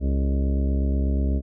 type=harmonic tone with a mistuned harmonic; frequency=68.3 Hz; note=C#2; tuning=25 cents flat; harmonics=1 / 2 / 3 / 4 / 5 / 6 / 7 / 8 / 9; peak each=-20 / -34 / -30 / -31 / -39 / -38 / -45 / -44 / -40 dBFS; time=0-1.42 s; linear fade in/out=50 ms; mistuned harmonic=7; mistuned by=-60 cents; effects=none

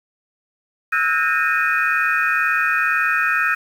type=tone cluster; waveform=sine; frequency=1307 / 1449 / 1607 / 1829 / 2484 Hz; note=E6 / F#6 / G6 / A#6 / D#7; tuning=-15 / -37 / +43 / -33 / -3 cents; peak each=-22 dBFS; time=0.92-3.55 s; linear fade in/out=10 ms; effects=tanh soft clip ceiling -4 dBFS + 7-bit

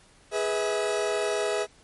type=chord; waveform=40% pulse; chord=E major; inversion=first; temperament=equal with one note detuned; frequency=415.3 / 493.9 / 645.7 Hz; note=G#4 / B4 / E5; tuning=0 / 0 / -36 cents; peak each=-27 / -31 / -28 dBFS; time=0.31-1.67 s; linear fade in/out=50 ms; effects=pink hiss -57 dBFS RMS until 1.83 s + MP3 48 kbps

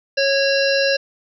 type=harmonic tone with a mistuned harmonic; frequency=550 Hz; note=C#5; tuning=14 cents flat; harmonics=1 / 3 / 5 / 7 / 9 / 10; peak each=-17 / -22 / -24 / -25 / -27 / -27 dBFS; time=0.17-0.97 s; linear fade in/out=10 ms; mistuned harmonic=7; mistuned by=+91 cents; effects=none

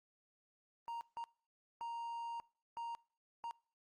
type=tone bursts at uneven times; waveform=triangle; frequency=932.3 Hz; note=A#5; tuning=in tune; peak=-39 dBFS; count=5; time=0.88-1.01 / 1.17-1.24 / 1.81-2.4 / 2.77-2.95 / 3.44-3.51 s; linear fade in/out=0 ms; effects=noise-tail reverb RT60 0.5 s tail -25 dB re dry + Opus 32 kbps

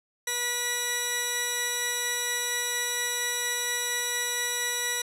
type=tone pair together; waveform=10% pulse; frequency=485.7 / 1947.1 Hz; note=B4 / B6; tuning=-29 / -25 cents; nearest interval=2 octaves; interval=2404 cents; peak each=-26 / -18 dBFS; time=0.27-5.02 s; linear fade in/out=5 ms; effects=low-pass 12000 Hz 12 dB/octave

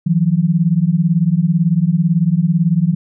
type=beating tone pair; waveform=sine; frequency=160 / 178 Hz; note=D#3 / F3; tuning=+49 / +33 cents; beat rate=18 Hz; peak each=-14 dBFS; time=0.06-2.95 s; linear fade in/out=10 ms; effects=none

